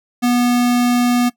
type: tone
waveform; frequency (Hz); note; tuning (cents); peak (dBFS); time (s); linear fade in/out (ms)
square; 243.8; B3; -22; -13; 0.22-1.3; 20
effects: noise-tail reverb RT60 0.1 s tail -18 dB re dry